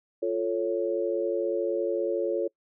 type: chord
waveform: sine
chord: F augmented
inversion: none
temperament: equal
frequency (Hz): 349.2 / 440 / 554.4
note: F4 / A4 / C#5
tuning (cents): 0 / 0 / 0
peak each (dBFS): -29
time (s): 0.22-2.48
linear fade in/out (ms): 10
effects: noise-tail reverb RT60 0.1 s tail -25 dB re dry